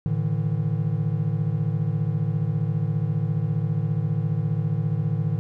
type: chord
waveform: triangle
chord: A suspended fourth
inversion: none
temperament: equal with one note detuned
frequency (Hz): 110 / 146.83 / 161.61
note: A2 / D3 / E3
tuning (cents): 0 / 0 / -34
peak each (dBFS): -24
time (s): 0.06-5.39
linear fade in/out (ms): 0
effects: none